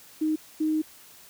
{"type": "tone bursts at uneven times", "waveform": "sine", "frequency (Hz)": 311.1, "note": "D#4", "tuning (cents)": 0, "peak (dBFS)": -22, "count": 2, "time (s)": [[0.21, 0.36], [0.6, 0.82]], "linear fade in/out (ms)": 10, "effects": ["white hiss -51 dBFS RMS until 1.29 s"]}